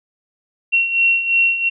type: beating tone pair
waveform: sine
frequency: 2729 / 2731.9 Hz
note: F7 / F7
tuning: -41 / -39 cents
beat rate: 2.9 Hz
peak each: -20 / -14 dBFS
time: 0.72-1.7 s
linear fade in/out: 20 ms
effects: none